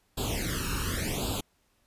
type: noise with flanger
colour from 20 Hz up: pink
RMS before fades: -31 dBFS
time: 0.17-1.41 s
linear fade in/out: 10 ms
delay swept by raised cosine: 0.25 to 0.75 ms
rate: 0.89 Hz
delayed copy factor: +1
effects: pink hiss -70 dBFS RMS until 1.86 s + resampled to 32000 Hz